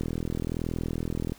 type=click train; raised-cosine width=3 ms; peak=-17 dBFS; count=55; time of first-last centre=0.01-1.321 s; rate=41.2 Hz; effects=pink hiss -53 dBFS RMS until 1.38 s